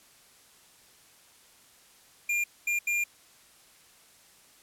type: tone bursts at uneven times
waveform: square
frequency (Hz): 2400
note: D7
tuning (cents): +37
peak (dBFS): -26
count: 3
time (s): 2.29-2.44 / 2.67-2.79 / 2.87-3.04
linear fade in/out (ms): 5
effects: white hiss -58 dBFS RMS until 4.62 s + low-pass 12000 Hz 12 dB/octave